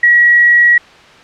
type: tone with quantisation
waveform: sine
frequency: 1916 Hz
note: A#6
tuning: 47 cents sharp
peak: -4 dBFS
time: 0.03-0.78 s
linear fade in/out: 5 ms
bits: 5
effects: white hiss -39 dBFS RMS until 1.23 s + low-pass 3000 Hz 12 dB/octave